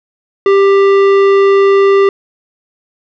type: tone with tanh clipping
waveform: sine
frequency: 394.4 Hz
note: G4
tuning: 11 cents sharp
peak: -7 dBFS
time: 0.46-2.09 s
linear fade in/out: 2 ms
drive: 14 dB
effects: none